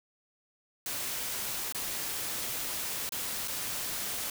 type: noise with dropouts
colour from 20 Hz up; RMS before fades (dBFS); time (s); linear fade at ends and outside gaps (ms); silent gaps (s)
white; -35; 0.86-4.3; 2; 1.724-1.747 / 3.092-3.121 / 3.476-3.48
effects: none